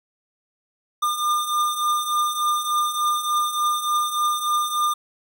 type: beating tone pair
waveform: square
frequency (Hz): 1202 / 1205.4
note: D6 / D6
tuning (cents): +40 / +45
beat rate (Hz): 3.4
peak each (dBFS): -27 / -22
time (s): 1.02-4.94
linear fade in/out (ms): 10
effects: none